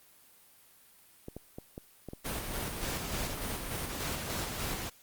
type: clicks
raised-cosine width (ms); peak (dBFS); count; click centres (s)
2; -27; 11; 1.284 / 1.366 / 1.585 / 1.779 / 2.087 / 2.134 / 2.511 / 2.579 / 2.924 / 3.15 / 3.297
type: noise with tremolo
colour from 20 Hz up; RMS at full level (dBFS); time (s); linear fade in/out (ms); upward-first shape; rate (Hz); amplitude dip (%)
pink; -35; 2.24-4.9; 20; square; 3.4; 30
effects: white hiss -60 dBFS RMS until 5.02 s + Opus 32 kbps